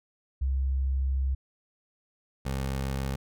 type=tone pair in turn; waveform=sine / 20% pulse; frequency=66.6 / 67.02 Hz; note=C2 / C2; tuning=+31 / +42 cents; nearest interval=unison; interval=11 cents; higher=second; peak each=-24 dBFS; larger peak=neither; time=0.41-1.35 / 2.45-3.16 s; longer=first; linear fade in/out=10 ms; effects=none